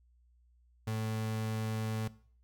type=tone; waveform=35% pulse; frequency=110 Hz; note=A2; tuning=in tune; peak=-31 dBFS; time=0.87-2.08 s; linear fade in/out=5 ms; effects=noise-tail reverb RT60 0.5 s tail -19 dB re dry + added 60 Hz sine -63 dBFS peak until 2.43 s